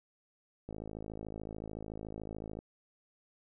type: click train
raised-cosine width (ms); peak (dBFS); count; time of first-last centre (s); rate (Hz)
2; -29; 103; 0.69-2.589; 53.7
effects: none